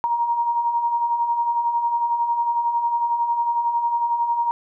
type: beating tone pair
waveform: sine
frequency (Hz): 932.3 / 943.3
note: A#5 / A#5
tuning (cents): 0 / +20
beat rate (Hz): 11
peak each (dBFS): -28 / -19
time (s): 0.04-4.51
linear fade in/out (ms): 0
effects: none